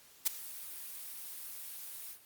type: noise with ADSR envelope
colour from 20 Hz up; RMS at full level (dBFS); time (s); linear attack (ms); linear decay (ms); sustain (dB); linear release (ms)
blue; -26; 0.25-2.19; 21; 9; -19; 87
effects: white hiss -60 dBFS RMS until 2.25 s + Opus 48 kbps